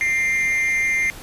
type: tone with amplitude modulation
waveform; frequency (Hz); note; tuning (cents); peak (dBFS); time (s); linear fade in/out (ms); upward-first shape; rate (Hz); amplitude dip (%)
triangle; 2098; C7; +4; -13; 0.01-1.1; 0; sine; 282; 60
effects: pink hiss -39 dBFS RMS until 1.22 s + resampled to 32000 Hz